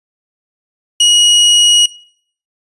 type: tone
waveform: sawtooth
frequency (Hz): 2900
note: F#7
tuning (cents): -35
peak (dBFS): -3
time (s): 1-1.86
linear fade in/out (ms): 5
effects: noise-tail reverb RT60 0.6 s tail -22 dB re dry + resampled to 24000 Hz